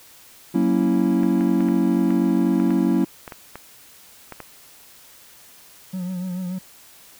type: chord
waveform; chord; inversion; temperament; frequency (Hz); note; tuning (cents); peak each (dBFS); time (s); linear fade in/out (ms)
triangle; F# dominant seventh; none; equal; 185 / 233.1 / 277.2 / 329.6; F#3 / A#3 / C#4 / E4; 0 / 0 / 0 / 0; -20; 0.54-3.05; 10
type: clicks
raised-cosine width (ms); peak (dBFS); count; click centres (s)
0.5; -19; 12; 1.233 / 1.409 / 1.606 / 1.686 / 2.106 / 2.6 / 2.706 / 3.278 / 3.322 / 3.556 / 4.323 / 4.403
type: tone with vibrato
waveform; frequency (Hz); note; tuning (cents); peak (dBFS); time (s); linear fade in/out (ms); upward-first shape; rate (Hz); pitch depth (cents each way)
triangle; 182.3; F#3; -25; -23; 5.93-6.59; 10; triangle; 6.9; 63
effects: white hiss -48 dBFS RMS until 7.19 s